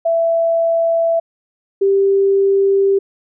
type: tone pair in turn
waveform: sine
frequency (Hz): 665 / 393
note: E5 / G4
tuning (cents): +15 / +4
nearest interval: major sixth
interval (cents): 911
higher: first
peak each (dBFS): -12 / -10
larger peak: second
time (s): 0.05-1.2 / 1.81-2.99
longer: second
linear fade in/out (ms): 10
effects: none